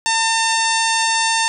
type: harmonic tone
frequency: 902 Hz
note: A5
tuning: 43 cents sharp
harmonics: 1 / 2 / 3 / 4 / 5 / 6 / 7 / 8 / 9 / 10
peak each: -19 / -22 / -24 / -25 / -26 / -27 / -27 / -28 / -29 / -29 dBFS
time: 0.06-1.48 s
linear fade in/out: 0 ms
effects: none